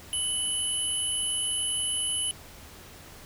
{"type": "tone pair together", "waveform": "sine", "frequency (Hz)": [2983, 10630], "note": ["F#7", "E9"], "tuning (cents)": [13, 13], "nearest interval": "octave + minor seventh", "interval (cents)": 2200, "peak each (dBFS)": [-29, -29], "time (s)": [0.13, 2.31], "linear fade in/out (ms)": 0, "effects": ["added 83 Hz sine -53 dBFS peak until 3.25 s", "pink hiss -48 dBFS RMS until 3.25 s"]}